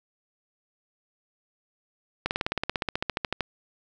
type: slowing click train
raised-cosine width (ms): 0.3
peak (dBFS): -10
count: 19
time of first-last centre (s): 2.26-3.407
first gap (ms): 49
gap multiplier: 1.03
effects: none